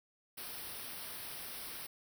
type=band-stop noise; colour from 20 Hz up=white; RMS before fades=-45 dBFS; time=0.37-1.87 s; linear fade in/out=10 ms; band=5700 to 8600 Hz; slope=96 dB/octave; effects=none